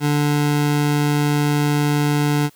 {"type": "tone", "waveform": "25% pulse", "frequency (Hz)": 146.83, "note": "D3", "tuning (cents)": 0, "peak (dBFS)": -12, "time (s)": [0, 2.5], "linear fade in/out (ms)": 50, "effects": ["white hiss -53 dBFS RMS until 2.55 s"]}